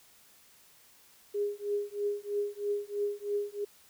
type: tone with tremolo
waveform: sine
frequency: 410 Hz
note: G#4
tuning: 22 cents flat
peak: -26 dBFS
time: 1.34-3.65 s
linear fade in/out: 10 ms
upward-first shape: triangle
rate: 3.1 Hz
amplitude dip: 100%
effects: white hiss -60 dBFS RMS until 3.89 s